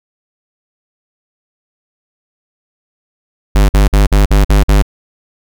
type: tone bursts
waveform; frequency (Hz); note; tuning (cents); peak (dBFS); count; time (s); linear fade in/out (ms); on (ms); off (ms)
square; 50.2; G1; +42; -6; 7; 3.55-4.824; 5; 140; 49
effects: none